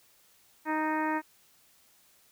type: harmonic tone with a mistuned harmonic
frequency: 311.1 Hz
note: D#4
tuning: in tune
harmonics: 1 / 2 / 3 / 4 / 5 / 6 / 7 / 8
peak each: -31 / -38 / -31 / -40 / -39 / -37 / -45 / -48 dBFS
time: 0.65-1.22 s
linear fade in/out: 50 ms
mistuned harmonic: 6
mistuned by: -18 cents
effects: white hiss -63 dBFS RMS until 2.31 s

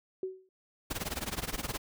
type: tone with exponential decay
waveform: sine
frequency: 376.1 Hz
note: F#4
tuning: 28 cents sharp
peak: -29 dBFS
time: 0.23-0.49 s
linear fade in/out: 2 ms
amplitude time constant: 56 ms
type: noise with tremolo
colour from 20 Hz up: pink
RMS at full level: -33 dBFS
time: 0.9-1.78 s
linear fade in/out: 10 ms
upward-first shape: sine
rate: 19 Hz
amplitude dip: 90%
effects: none

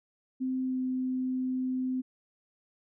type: tone with pitch glide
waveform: sine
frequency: 259 to 256.9 Hz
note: C4 to C4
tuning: -17 to -32 cents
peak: -28 dBFS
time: 0.4-2.02 s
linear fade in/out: 20 ms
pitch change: -15 cents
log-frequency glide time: 0.64-0.78 s
effects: none

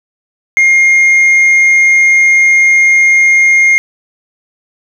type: tone with tanh clipping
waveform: sine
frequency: 2128 Hz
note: C7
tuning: 29 cents sharp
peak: -5 dBFS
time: 0.57-3.78 s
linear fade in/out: 0 ms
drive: 3 dB
effects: none

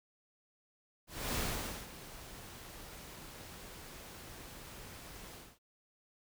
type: noise with ADSR envelope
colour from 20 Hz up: pink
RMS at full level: -35 dBFS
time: 1.07-5.59 s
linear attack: 280 ms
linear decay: 520 ms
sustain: -15 dB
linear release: 240 ms
effects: none

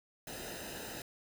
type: noise with comb filter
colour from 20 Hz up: pink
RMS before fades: -44 dBFS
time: 0.27-1.02 s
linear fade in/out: 2 ms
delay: 0.89 ms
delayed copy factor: -0.7
effects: none

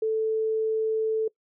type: tone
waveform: sine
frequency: 440 Hz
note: A4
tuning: in tune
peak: -22 dBFS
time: 0.02-1.28 s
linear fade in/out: 5 ms
effects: noise-tail reverb RT60 0.1 s tail -23 dB re dry

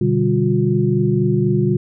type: tone cluster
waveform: sine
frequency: 123.5 / 147.5 / 196.2 / 357.9 Hz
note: B2 / D3 / G3 / F4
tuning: 0 / +8 / +2 / +42 cents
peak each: -19 dBFS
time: 0.01-1.77 s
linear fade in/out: 5 ms
effects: none

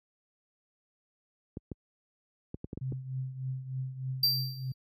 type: clicks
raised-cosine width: 3 ms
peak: -24 dBFS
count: 7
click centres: 1.571 / 1.717 / 2.544 / 2.644 / 2.731 / 2.775 / 2.923 s
type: tone with tremolo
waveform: sine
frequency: 130.81 Hz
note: C3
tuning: in tune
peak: -30 dBFS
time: 2.81-4.72 s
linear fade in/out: 5 ms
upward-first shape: triangle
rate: 3.3 Hz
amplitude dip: 75%
type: tone with exponential decay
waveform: square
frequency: 4699 Hz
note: D8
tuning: in tune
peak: -21 dBFS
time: 4.23-4.74 s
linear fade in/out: 5 ms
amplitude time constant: 110 ms
effects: high-pass 60 Hz 12 dB/octave

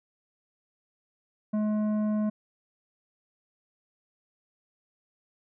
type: tone with tanh clipping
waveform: triangle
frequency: 212.4 Hz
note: G#3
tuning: 39 cents sharp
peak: -26 dBFS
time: 1.53-2.3 s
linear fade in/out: 10 ms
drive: 14 dB
effects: none

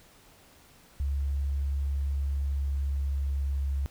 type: tone with pitch glide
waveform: sine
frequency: 69.7 to 69.06 Hz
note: C#2 to C#2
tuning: +10 to -6 cents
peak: -26 dBFS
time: 1-3.86 s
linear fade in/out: 0 ms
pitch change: -16 cents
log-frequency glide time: 2.16-3.64 s
effects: pink hiss -57 dBFS RMS until 3.9 s

